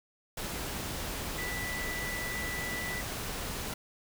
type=tone in noise; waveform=sine; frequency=1975.5 Hz; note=B6; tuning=in tune; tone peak=-36 dBFS; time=1.38-3.01 s; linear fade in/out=5 ms; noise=pink; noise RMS=-37 dBFS; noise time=0.37-3.74 s; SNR=-2 dB; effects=none